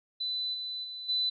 sine tone with level steps, 4000 Hz, B7, 21 cents sharp, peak -30 / -34 / -38 / -26 dBFS, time 0.2-1.3 s, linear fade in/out 10 ms, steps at 0.53 / 0.83 / 1.08 s, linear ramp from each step 20 ms, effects none

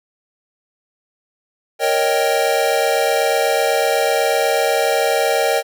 square chord, Eb dominant seventh, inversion second, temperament equal, 466.2 / 554.4 / 622.3 / 784 Hz, Bb4 / Db5 / Eb5 / G5, 0 / 0 / 0 / 0 cents, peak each -21 dBFS, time 1.79-5.63 s, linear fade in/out 50 ms, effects none

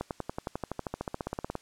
accelerating click train, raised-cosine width 1 ms, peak -18 dBFS, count 22, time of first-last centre 0.01-1.554 s, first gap 98 ms, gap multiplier 0.97, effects white hiss -60 dBFS RMS until 1.61 s + low-pass 8000 Hz 12 dB/octave

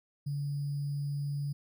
sine tone with sample-and-hold, 143.2 Hz, D3, 43 cents flat, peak -31 dBFS, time 0.26-1.53 s, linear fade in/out 10 ms, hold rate 4900 Hz, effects none

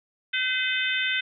harmonic tone, 511 Hz, C5, 41 cents flat, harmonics 3 / 4 / 5 / 6 / 7, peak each -28 / -29 / -30 / -31 / -31 dBFS, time 0.33-1.21 s, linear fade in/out 10 ms, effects none

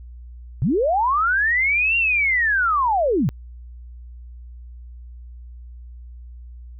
sine linear two-way sweep, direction up then down, 103.5 to 2782 to 103.5 Hz, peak -16 dBFS, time 0.62-3.29 s, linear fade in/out 0 ms, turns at 1.97 s, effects added 60 Hz sine -36 dBFS peak until 6.79 s

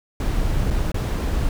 brown noise with dropouts, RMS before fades -21 dBFS, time 0.2-1.49 s, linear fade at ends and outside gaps 2 ms, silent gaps 0.704-0.708 / 0.918-0.943 s, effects none

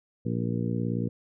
harmonic tone with a mistuned harmonic, 58.3 Hz, A#1, 1 cent sharp, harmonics 2 / 3 / 4 / 5 / 6 / 7 / 8, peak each -30 / -31 / -32 / -37 / -39 / -42 / -39 dBFS, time 0.25-1.09 s, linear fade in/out 10 ms, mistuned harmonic 8, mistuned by +31 cents, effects none

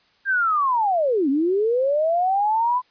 sine linear two-way sweep, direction down then up, 1619 to 261.6 to 1017 Hz, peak -17 dBFS, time 0.25-2.82 s, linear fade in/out 50 ms, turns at 1.29 s, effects white hiss -60 dBFS RMS until 2.9 s + resampled to 11025 Hz

